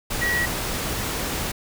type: tone in noise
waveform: sine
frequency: 1920 Hz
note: B6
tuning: 49 cents flat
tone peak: -21 dBFS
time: 0.21-0.46 s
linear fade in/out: 10 ms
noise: pink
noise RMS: -27 dBFS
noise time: 0.1-1.52 s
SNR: +3 dB
effects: none